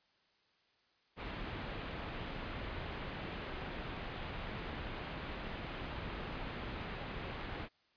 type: low-pass noise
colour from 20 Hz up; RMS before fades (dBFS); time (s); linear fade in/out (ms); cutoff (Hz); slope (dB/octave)
pink; -43; 1.16-7.69; 50; 3400; 24
effects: white hiss -73 dBFS RMS until 7.96 s + resampled to 11025 Hz